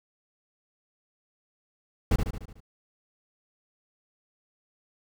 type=noise with echo; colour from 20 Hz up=brown; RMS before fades=-20 dBFS; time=2.11-2.16 s; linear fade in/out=5 ms; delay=74 ms; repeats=6; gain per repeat=-5 dB; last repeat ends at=2.604 s; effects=none